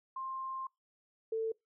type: tone pair in turn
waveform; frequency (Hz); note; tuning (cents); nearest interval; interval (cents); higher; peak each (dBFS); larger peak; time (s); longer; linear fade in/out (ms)
sine; 1056 / 446.3; C6 / A4; +16 / +25; octave + minor third; 1491; first; -37 / -31; second; 0.16-0.67 / 1.32-1.52; first; 5
effects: noise-tail reverb RT60 0.2 s tail -25 dB re dry